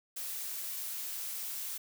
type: noise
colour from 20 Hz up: blue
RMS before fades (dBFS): -39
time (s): 0.16-1.78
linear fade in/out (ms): 10
effects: none